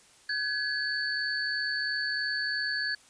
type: tone cluster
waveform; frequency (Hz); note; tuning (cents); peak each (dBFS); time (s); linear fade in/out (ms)
sine; 1545 / 1688 / 4478; G6 / G#6 / C#8; -26 / +28 / +17; -37 / -30 / -33; 0.29-2.95; 5
effects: white hiss -58 dBFS RMS until 3.09 s + resampled to 22050 Hz